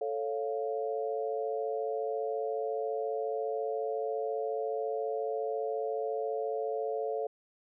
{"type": "chord", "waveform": "sine", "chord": "A augmented", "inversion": "none", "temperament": "equal", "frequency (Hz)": [440, 554.4, 698.5], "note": ["A4", "C#5", "E#5"], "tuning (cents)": [0, 0, 0], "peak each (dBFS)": [-33, -36, -37], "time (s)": [0.01, 7.27], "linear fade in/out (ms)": 5, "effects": []}